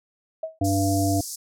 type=tone with exponential decay; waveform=sine; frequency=641 Hz; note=E5; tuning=49 cents flat; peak=-23 dBFS; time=0.43-0.59 s; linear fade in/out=5 ms; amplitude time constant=33 ms
type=harmonic tone; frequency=98 Hz; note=G2; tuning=in tune; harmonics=1 / 3 / 5 / 7; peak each=-23 / -23 / -36 / -26 dBFS; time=0.61-1.21 s; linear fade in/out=5 ms
type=high-pass noise; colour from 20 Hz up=pink; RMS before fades=-32 dBFS; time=0.64-1.36 s; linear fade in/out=10 ms; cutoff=5000 Hz; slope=48 dB/octave
effects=low-pass 12000 Hz 12 dB/octave